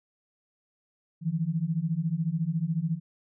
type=beating tone pair; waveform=sine; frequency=155.56 / 169.56 Hz; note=D#3 / E3; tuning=0 / +49 cents; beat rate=14 Hz; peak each=-29 / -28 dBFS; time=1.21-3 s; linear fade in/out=50 ms; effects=none